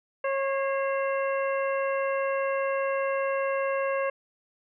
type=harmonic tone with a mistuned harmonic; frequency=545 Hz; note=C#5; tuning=29 cents flat; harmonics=1 / 2 / 3 / 4 / 5; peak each=-26 / -32 / -36 / -38 / -40 dBFS; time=0.24-4.1 s; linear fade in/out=5 ms; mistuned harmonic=4; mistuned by=-65 cents; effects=none